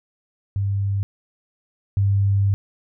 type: tone pair in turn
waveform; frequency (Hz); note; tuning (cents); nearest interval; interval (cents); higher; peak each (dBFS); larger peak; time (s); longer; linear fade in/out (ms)
sine; 99.3 / 99.3; G2 / G2; +23 / +23; unison; 0; neither; -19 / -15; second; 0.56-1.03 / 1.97-2.54; second; 0
effects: none